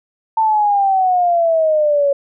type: exponential sweep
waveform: sine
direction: down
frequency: 896 to 556 Hz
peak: -11 dBFS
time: 0.37-2.13 s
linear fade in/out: 5 ms
effects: none